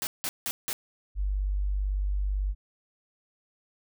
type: noise bursts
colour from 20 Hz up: white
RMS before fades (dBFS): -31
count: 4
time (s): 0.02-0.73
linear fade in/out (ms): 0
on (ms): 50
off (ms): 170
type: tone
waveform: sine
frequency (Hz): 49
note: G1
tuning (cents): 0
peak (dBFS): -25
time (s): 1.15-2.55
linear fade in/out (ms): 50
effects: none